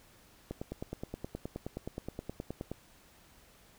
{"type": "click train", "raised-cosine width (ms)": 2, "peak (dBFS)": -24, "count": 22, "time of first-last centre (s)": [0.51, 2.716], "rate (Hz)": 9.52, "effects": ["pink hiss -61 dBFS RMS until 3.78 s"]}